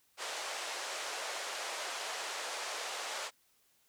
pink band-pass noise, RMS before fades -40 dBFS, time 0.17-3.31 s, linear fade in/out 50 ms, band 530 to 8500 Hz, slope 24 dB/octave, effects white hiss -71 dBFS RMS until 3.88 s

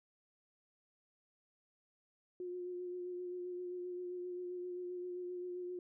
sine tone with vibrato, 358.4 Hz, F4, 45 cents sharp, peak -40 dBFS, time 2.4-5.79 s, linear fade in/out 2 ms, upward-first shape sine, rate 7.6 Hz, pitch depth 20 cents each way, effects none

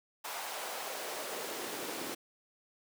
pink noise with high-pass filter sweep, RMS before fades -40 dBFS, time 0.24-2.15 s, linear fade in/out 10 ms, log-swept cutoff 810 to 300 Hz, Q 1.7, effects none

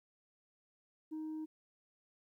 sine tone, 312.5 Hz, D#4, 8 cents sharp, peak -37 dBFS, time 1.11-1.46 s, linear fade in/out 20 ms, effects tanh soft clip ceiling -38 dBFS + 13-bit

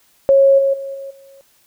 sine tone with level steps, 547 Hz, C#5, 23 cents flat, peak -7 / -12 / -24 / -27 / -41 dBFS, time 0.29-1.41 s, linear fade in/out 0 ms, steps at 0.58 / 0.73 / 0.94 / 1.1 s, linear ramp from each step 10 ms, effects white hiss -56 dBFS RMS until 1.66 s

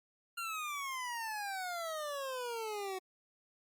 25% pulse exponential sweep, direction down, 1400 to 370 Hz, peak -34 dBFS, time 0.37-2.99 s, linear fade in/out 10 ms, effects Opus 48 kbps

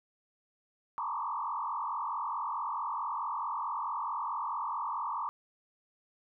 sine tone with frequency modulation, 1042 Hz, C6, 7 cents flat, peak -32 dBFS, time 0.98-5.29 s, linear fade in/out 0 ms, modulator 44.6 Hz, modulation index 3.6, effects none

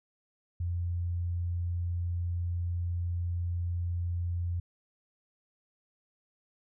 sine tone, 87 Hz, F2, 6 cents flat, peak -29 dBFS, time 0.6-4.6 s, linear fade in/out 5 ms, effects none

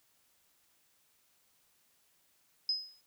sine tone with exponential decay, 5060 Hz, D#8, 28 cents sharp, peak -26 dBFS, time 2.69-3.01 s, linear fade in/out 2 ms, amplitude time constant 68 ms, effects white hiss -71 dBFS RMS until 3.06 s

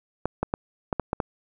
clicks, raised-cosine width 1 ms, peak -10 dBFS, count 7, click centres 0.256 / 0.43 / 0.539 / 0.928 / 0.997 / 1.131 / 1.202 s, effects none

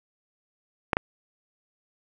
clicks, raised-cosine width 0.5 ms, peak -6 dBFS, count 2, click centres 0.932 / 0.969 s, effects none

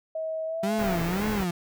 sine tone with pitch glide, 639 to 672.7 Hz, D#5 to E5, +46 to +35 cents, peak -28 dBFS, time 0.15-0.99 s, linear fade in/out 5 ms, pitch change +89 cents, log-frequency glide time 0.46-0.68 s
35% pulse tone with vibrato, 189.6 Hz, F#3, 43 cents sharp, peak -24 dBFS, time 0.63-1.51 s, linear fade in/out 5 ms, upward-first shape sine, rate 1.9 Hz, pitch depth 220 cents each way
pink band-stop noise, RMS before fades -33 dBFS, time 0.78-1.45 s, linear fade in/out 20 ms, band 2600 to 14000 Hz, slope 48 dB/octave
effects none

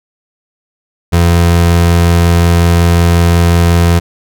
30% pulse tone, 85.5 Hz, F2, 36 cents flat, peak -3 dBFS, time 1.12-4 s, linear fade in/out 20 ms, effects none

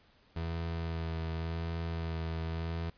30% pulse tone with vibrato, 82.41 Hz, E2, in tune, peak -31 dBFS, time 0.36-2.9 s, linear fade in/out 5 ms, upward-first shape sine, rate 0.89 Hz, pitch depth 19 cents each way, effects pink hiss -65 dBFS RMS until 2.97 s + resampled to 11025 Hz

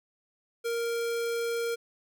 square tone, 466.2 Hz, A#4, in tune, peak -29 dBFS, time 0.64-1.76 s, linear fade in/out 20 ms, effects none

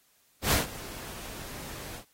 pink noise with ADSR envelope, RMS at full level -23 dBFS, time 0.42-2.05 s, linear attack 100 ms, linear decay 140 ms, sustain -19 dB, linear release 92 ms, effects white hiss -66 dBFS RMS until 2.13 s + AAC 48 kbps

